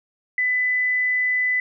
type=tone; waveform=sine; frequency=2000 Hz; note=B6; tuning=21 cents sharp; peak=-18 dBFS; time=0.38-1.6 s; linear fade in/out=2 ms; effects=none